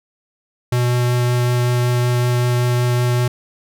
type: tone with vibrato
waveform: square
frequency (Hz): 122.6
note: B2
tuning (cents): -12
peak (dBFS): -15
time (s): 0.72-3.28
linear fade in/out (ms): 5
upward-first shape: triangle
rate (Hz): 5.3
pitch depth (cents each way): 9
effects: none